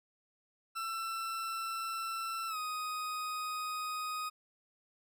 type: tone with pitch glide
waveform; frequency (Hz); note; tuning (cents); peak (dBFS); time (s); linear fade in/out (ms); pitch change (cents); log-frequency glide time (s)
40% pulse; 1339 to 1249.3; E6 to D#6; +27 to +7; -35; 0.75-4.3; 20; -120; 2.48-2.57
effects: none